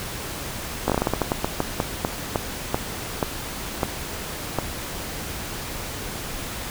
slowing click train, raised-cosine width 1 ms, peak -6 dBFS, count 19, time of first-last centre 0.88-4.587 s, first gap 17 ms, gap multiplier 1.25, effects pink hiss -32 dBFS RMS until 6.7 s

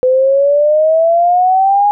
sine exponential sweep, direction up, 505 to 830.6 Hz, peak -7 dBFS, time 0.03-1.91 s, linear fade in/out 0 ms, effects none

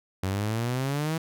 sawtooth exponential sweep, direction up, 92.4 to 164.81 Hz, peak -22 dBFS, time 0.23-1.18 s, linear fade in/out 5 ms, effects none

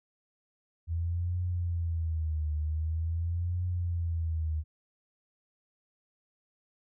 sine tone with vibrato, 82.41 Hz, E2, in tune, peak -28 dBFS, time 0.87-4.64 s, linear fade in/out 50 ms, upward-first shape triangle, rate 0.45 Hz, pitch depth 150 cents each way, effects none

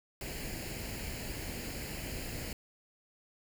pink noise with comb filter, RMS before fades -40 dBFS, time 0.21-2.53 s, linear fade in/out 2 ms, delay 0.42 ms, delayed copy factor +0.65, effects none

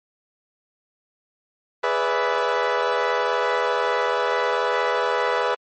20% pulse chord, E dominant seventh, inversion first, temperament equal with one note detuned, 415.3 / 493.9 / 578.6 / 659.3 Hz, G#4 / B4 / D5 / E5, 0 / 0 / -26 / 0 cents, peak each -21 / -17 / -23 / -22 dBFS, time 1.83-5.55 s, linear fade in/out 10 ms, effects low-pass 3000 Hz 12 dB/octave + MP3 32 kbps

